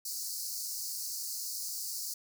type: high-pass noise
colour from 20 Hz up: pink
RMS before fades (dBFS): -38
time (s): 0.05-2.14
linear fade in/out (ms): 5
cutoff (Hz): 4400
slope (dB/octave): 96
effects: none